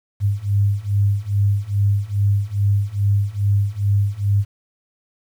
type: beating tone pair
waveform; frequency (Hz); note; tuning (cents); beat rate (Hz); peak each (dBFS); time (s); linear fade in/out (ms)
sine; 99.6 / 102; G2 / G#2; +28 / -31; 2.4; -19 / -18; 0.2-4.45; 50
effects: 8-bit